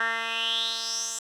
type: tone with band-pass filter sweep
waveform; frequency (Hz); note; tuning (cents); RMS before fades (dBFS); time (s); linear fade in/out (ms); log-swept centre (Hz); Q
10% pulse; 227.7; A#3; -40; -29; 0-1.19; 5; 1700 to 7400; 6.3
effects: none